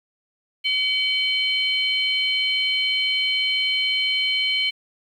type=tone cluster; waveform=sine; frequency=2273 / 3057 / 4191 Hz; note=C#7 / G7 / C8; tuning=+43 / -44 / +2 cents; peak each=-23 / -21 / -28 dBFS; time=0.64-4.71 s; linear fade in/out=20 ms; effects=tanh soft clip ceiling -10 dBFS + 9-bit